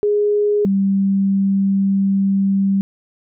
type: tone pair in turn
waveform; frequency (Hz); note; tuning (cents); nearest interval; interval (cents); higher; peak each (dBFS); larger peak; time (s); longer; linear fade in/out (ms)
sine; 414.6 / 195.67; G#4 / G3; -3 / -3; octave + minor second; 1300; first; -13; neither; 0.03-0.65 / 0.65-2.81; second; 0
effects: none